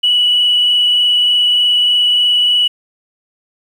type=tone with frequency modulation; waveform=sine; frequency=2945 Hz; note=F#7; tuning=9 cents flat; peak=-8 dBFS; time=0.03-2.68 s; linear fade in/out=10 ms; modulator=23.3 Hz; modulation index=1.4; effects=tanh soft clip ceiling -4 dBFS + 7-bit